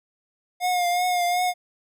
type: tone with vibrato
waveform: square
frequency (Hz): 714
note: F5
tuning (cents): +38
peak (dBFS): -21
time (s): 0.6-1.54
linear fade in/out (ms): 50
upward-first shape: triangle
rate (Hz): 2.7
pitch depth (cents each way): 41
effects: none